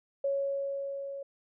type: tone with level ramp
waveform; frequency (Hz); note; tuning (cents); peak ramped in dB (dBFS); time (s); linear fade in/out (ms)
sine; 554.4; C#5; 0; -26 to -37; 0.24-1.23; 5
effects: none